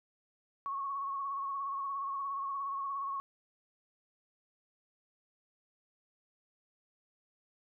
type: tone with vibrato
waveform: sine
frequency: 1103 Hz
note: C#6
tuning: 9 cents flat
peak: -34 dBFS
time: 0.66-3.2 s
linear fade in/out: 0 ms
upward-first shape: sine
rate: 17 Hz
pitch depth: 39 cents each way
effects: none